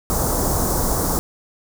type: band-stop noise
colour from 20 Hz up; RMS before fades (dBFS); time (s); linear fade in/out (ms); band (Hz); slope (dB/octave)
pink; -20; 0.1-1.19; 0; 1200 to 5900; 24
effects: none